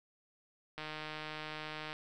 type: click train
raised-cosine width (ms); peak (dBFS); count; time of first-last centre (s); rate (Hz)
0.3; -26; 178; 0.78-1.929; 154
effects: none